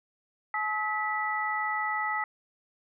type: tone cluster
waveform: sine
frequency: 855 / 1281 / 1967 Hz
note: A5 / E6 / B6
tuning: -50 / -50 / -7 cents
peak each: -32 / -32 / -31 dBFS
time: 0.54-2.24 s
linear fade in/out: 2 ms
effects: none